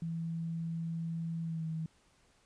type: tone with pitch glide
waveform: sine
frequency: 165.2 to 160.31 Hz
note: E3 to E3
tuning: +4 to -48 cents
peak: -34 dBFS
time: 0.02-1.86 s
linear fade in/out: 2 ms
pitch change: -52 cents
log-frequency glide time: 1.43-1.66 s
effects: pink hiss -68 dBFS RMS until 2.45 s + resampled to 22050 Hz